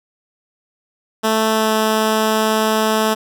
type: tone with pitch glide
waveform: 10% pulse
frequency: 220 to 218.2 Hz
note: A3 to A3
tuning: 0 to -14 cents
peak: -6 dBFS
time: 1.23-3.15 s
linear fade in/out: 20 ms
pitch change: -14 cents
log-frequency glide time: 1.49-1.73 s
effects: none